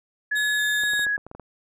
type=tone with pitch glide; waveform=sine; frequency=1700 to 1668.9 Hz; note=G#6 to G#6; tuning=+40 to +8 cents; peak=-21 dBFS; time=0.31-1.17 s; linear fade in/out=10 ms; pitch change=-32 cents; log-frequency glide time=0.73-1.04 s
type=tone with vibrato; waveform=sawtooth; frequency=3700 Hz; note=A#7; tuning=14 cents flat; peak=-25 dBFS; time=0.35-1.06 s; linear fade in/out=20 ms; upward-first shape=square; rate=2.1 Hz; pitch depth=14 cents each way
type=clicks; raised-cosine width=1 ms; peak=-26 dBFS; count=9; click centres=0.836 / 0.935 / 0.994 / 1.067 / 1.179 / 1.266 / 1.314 / 1.35 / 1.397 s
effects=none